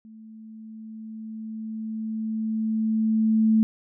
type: tone with level ramp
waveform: sine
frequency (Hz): 220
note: A3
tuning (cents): 0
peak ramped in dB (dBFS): -43 to -15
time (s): 0.05-3.63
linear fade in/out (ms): 0
effects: none